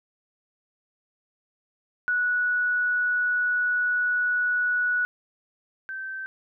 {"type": "tone pair in turn", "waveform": "sine", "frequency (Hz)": [1470, 1550.2], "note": ["F#6", "G6"], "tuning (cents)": [-12, -20], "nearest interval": "minor second", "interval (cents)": 92, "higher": "second", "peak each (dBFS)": [-21, -31], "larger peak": "first", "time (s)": [[2.08, 5.05], [5.89, 6.26]], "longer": "first", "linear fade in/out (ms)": 0, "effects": []}